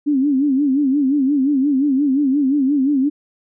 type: tone with vibrato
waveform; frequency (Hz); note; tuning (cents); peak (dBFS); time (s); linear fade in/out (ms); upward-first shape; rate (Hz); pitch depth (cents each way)
sine; 277.3; C#4; +1; -13; 0.06-3.1; 20; sine; 5.7; 120
effects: none